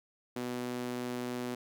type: tone with high-pass filter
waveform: sawtooth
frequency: 123.47 Hz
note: B2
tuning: in tune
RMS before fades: -37 dBFS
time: 0.36-1.55 s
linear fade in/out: 5 ms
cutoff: 270 Hz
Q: 1.9
effects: none